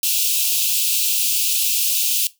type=high-pass noise; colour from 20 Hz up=white; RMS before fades=-19 dBFS; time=0.03-2.27 s; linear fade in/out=2 ms; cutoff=2500 Hz; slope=96 dB/octave; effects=noise-tail reverb RT60 0.2 s tail -18 dB re dry